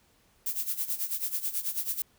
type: noise with tremolo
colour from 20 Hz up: violet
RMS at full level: -29 dBFS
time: 0.46-2.02 s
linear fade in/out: 2 ms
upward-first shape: sine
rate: 9.2 Hz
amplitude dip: 80%
effects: pink hiss -65 dBFS RMS until 2.18 s